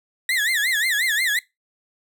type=tone with vibrato; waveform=35% pulse; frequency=1869 Hz; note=A#6; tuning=4 cents sharp; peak=-17 dBFS; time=0.29-1.39 s; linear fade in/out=2 ms; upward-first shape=sine; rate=5.6 Hz; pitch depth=210 cents each way; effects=noise-tail reverb RT60 0.2 s tail -21 dB re dry